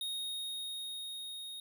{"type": "tone with level ramp", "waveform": "square", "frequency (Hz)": 3729, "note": "A#7", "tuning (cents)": 0, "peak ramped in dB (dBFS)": [-36, -43], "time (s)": [0.01, 1.6], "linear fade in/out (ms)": 2, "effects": []}